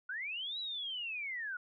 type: linear two-way sweep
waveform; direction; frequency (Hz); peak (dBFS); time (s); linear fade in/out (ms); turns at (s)
sine; up then down; 1423 to 3961 to 1423; -37; 0.09-1.57; 5; 0.59
effects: none